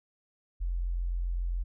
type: tone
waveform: sine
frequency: 43.65 Hz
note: F1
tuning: in tune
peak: -28 dBFS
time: 0.6-1.64 s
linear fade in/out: 20 ms
effects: none